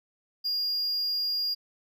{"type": "tone", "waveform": "triangle", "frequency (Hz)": 4829, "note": "D8", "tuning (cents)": 47, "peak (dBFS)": -25, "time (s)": [0.44, 1.55], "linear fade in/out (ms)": 20, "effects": []}